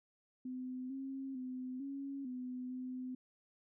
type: tone with pitch steps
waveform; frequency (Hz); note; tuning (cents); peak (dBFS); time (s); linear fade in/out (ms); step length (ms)
sine; 254.9 / 268.7 / 255.1 / 276 / 251.8 / 254.6; C4 / C4 / C4 / C#4 / B3 / C4; -45 / +46 / -44 / -7 / +34 / -47; -40; 0.45-3.15; 5; 450
effects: none